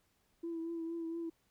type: tone with vibrato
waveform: sine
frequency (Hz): 332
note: E4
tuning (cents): +12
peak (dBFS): -36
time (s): 0.43-1.3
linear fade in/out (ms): 10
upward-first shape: triangle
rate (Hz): 4.3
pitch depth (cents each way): 34
effects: tanh soft clip ceiling -33 dBFS + pink hiss -75 dBFS RMS until 1.5 s